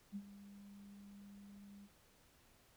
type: tone with ADSR envelope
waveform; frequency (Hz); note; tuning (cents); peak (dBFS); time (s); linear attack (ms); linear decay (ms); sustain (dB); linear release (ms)
sine; 201; G3; +44; -40; 0.12-1.89; 38; 57; -14; 52
effects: pink hiss -69 dBFS RMS until 2.76 s